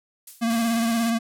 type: noise with exponential decay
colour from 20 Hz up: violet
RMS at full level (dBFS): -33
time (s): 0.27-0.61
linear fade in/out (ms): 5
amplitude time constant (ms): 73
type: tone with vibrato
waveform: square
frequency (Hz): 230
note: A#3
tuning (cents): -23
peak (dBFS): -21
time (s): 0.41-1.19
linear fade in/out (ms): 20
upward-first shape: sine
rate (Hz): 17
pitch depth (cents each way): 35
type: noise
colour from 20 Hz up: white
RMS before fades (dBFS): -34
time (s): 0.5-1.1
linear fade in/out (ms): 0
effects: low-pass 12000 Hz 12 dB/octave